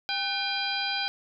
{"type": "harmonic tone with a mistuned harmonic", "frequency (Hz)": 802, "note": "G5", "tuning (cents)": 39, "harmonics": [1, 2, 3, 4, 5, 6], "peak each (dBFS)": [-34, -34, -34, -34, -34, -34], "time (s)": [0.09, 1.08], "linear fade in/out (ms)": 0, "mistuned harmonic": 2, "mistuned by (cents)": -95, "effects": []}